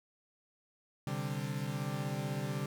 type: chord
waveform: 40% pulse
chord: C suspended second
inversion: none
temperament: equal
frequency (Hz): 130.81 / 146.83 / 196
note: C3 / D3 / G3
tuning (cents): 0 / 0 / 0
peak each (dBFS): -38 / -37 / -40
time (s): 1.07-2.66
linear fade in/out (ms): 2
effects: none